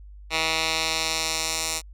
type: tone with band-pass filter sweep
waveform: 10% pulse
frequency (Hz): 160.5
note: E3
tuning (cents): -46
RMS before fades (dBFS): -26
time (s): 0.3-1.82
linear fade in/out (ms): 50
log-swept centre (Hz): 3100 to 7300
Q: 1.2
effects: added 50 Hz sine -41 dBFS peak until 1.93 s